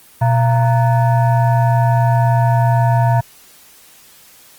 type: tone with frequency modulation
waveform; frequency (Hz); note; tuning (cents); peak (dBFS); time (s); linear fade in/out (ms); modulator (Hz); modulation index
sine; 121.4; B2; -29; -10; 0.21-3.21; 10; 805; 0.77
effects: white hiss -45 dBFS RMS until 4.58 s + Opus 24 kbps

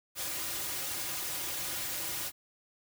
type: noise with comb filter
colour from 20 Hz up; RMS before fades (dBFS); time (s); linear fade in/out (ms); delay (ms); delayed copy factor
white; -36; 0.15-2.32; 50; 4.5; -1
effects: none

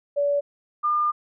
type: tone pair in turn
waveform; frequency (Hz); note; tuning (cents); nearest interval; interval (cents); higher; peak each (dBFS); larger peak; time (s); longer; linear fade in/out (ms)
sine; 573 / 1205.1; D5 / D6; -43 / +44; octave + minor second; 1287; second; -19; neither; 0.16-0.41 / 0.83-1.12; second; 20
effects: none

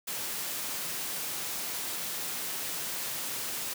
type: high-pass noise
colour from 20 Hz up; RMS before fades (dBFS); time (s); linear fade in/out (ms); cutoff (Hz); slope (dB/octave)
white; -35; 0.07-3.74; 10; 110; 24
effects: none

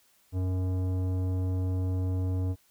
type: tone with tanh clipping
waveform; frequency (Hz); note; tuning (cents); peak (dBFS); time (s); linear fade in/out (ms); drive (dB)
sine; 92.5; F#2; 0; -28; 0.32-2.56; 50; 14
effects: white hiss -65 dBFS RMS until 2.7 s

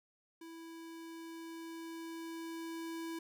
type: tone with level ramp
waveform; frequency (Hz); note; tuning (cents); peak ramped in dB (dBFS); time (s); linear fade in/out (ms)
square; 329.6; E4; 0; -49 to -40; 0.41-3.19; 5
effects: none

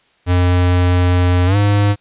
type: tone with pitch glide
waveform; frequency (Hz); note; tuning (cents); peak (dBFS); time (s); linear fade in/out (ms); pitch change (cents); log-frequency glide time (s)
square; 89.5 to 102.22; F2 to G#2; +43 to -27; -11; 0.26-1.96; 50; +230; 1.46-1.56
effects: white hiss -56 dBFS RMS until 2 s + resampled to 8000 Hz

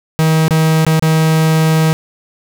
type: tone with dropouts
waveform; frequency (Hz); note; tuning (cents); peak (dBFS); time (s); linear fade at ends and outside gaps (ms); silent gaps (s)
45% pulse; 158.9; D#3; +37; -9; 0.19-1.93; 0; 0.481-0.508 / 0.85-0.866 / 0.995-1.024
effects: 7-bit

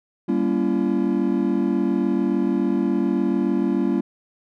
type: chord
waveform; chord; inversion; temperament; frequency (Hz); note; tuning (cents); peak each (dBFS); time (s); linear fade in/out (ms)
triangle; G diminished seventh; none; just; 196 / 235.2 / 282.2 / 338.7; G3 / Bb3 / Db4 / Fb4; 0 / +16 / +31 / +47; -22; 0.28-4.01; 10
effects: none

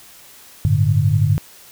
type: chord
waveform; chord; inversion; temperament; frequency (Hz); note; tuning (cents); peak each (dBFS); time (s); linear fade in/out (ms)
sine; G suspended second; none; equal; 98 / 110 / 146.83; G2 / A2 / D3; 0 / 0 / 0; -17; 0.65-1.38; 0
effects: white hiss -44 dBFS RMS until 1.71 s

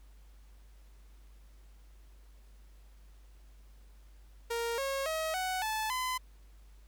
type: tone with pitch steps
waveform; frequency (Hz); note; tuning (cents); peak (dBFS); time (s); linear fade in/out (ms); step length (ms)
sawtooth; 466.2 / 544.9 / 636.8 / 744.3 / 870 / 1016.8; A#4 / C#5 / D#5 / F#5 / A5 / C6; 0 / -30 / +40 / +10 / -20 / -50; -28; 4.5-6.18; 10; 280
effects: added 50 Hz sine -53 dBFS peak until 6.87 s + pink hiss -68 dBFS RMS until 6.87 s

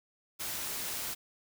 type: noise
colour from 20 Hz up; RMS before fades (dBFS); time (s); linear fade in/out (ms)
white; -37; 0.39-1.15; 20
effects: none

